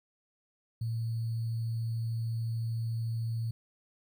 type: tone with sample-and-hold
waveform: sine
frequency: 114.2 Hz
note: A#2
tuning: 35 cents flat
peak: -30 dBFS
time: 0.81-3.51 s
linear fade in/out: 5 ms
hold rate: 4410 Hz
effects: none